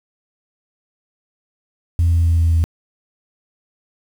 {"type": "tone with pitch steps", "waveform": "sine", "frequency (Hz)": [84.6, 84.02, 83.44, 82.86, 82.29], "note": ["E2", "E2", "E2", "E2", "E2"], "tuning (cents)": [45, 34, 22, 9, -2], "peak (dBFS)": -10, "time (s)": [1.99, 2.64], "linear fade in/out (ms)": 0, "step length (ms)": 130, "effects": ["tanh soft clip ceiling -9 dBFS", "7-bit"]}